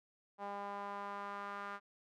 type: tone with band-pass filter sweep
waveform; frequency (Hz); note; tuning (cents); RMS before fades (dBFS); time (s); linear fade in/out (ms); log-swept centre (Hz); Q
sawtooth; 201.4; G3; +47; -44; 0.38-1.8; 50; 850 to 1300; 2.9
effects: none